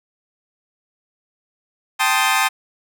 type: chord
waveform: 20% pulse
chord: A half-diminished seventh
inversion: third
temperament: equal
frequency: 784 / 880 / 1046.5 / 1244.5 Hz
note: G5 / A5 / C6 / Eb6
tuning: 0 / 0 / 0 / 0 cents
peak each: -16 dBFS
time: 1.99-2.49 s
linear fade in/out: 20 ms
effects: none